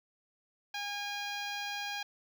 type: tone with notch filter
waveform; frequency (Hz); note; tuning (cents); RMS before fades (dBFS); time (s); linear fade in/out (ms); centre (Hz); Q
10% pulse; 815; G#5; -33; -38; 0.74-2.03; 5; 11000; 0.59
effects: none